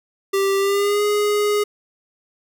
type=tone with pitch glide; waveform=square; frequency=392 to 415.3 Hz; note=G4 to G#4; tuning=0 to 0 cents; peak=-17 dBFS; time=0.33-1.64 s; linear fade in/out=10 ms; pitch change=+100 cents; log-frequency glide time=0.58-1.03 s; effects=none